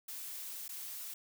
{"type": "noise with dropouts", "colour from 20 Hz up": "blue", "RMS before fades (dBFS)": -44, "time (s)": [0.08, 1.14], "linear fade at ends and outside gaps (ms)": 5, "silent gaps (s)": [0.681, 0.69], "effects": []}